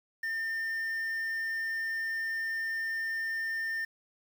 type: tone with quantisation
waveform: triangle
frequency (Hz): 1805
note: A6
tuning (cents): +44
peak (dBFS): -29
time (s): 0.23-3.85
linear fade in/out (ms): 5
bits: 9
effects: none